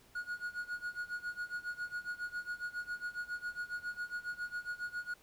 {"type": "tone with tremolo", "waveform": "triangle", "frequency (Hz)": 1447, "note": "F#6", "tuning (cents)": -39, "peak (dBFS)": -33, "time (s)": [0.15, 5.14], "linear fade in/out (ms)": 5, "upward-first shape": "sine", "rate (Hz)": 7.3, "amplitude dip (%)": 90, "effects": ["pink hiss -64 dBFS RMS until 5.22 s"]}